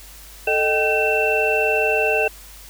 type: tone cluster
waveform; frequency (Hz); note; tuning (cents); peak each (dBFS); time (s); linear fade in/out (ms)
sine; 440.1 / 616 / 773 / 1537 / 2687; A4 / D#5 / G5 / G6 / E7; 0 / -17 / -24 / -35 / +33; -21 / -23 / -25 / -28 / -20; 0.47-2.28; 5
effects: added 50 Hz sine -43 dBFS peak until 2.69 s + white hiss -43 dBFS RMS until 2.69 s